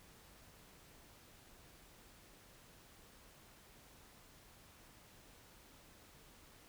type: silence
effects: pink hiss -62 dBFS RMS until 6.68 s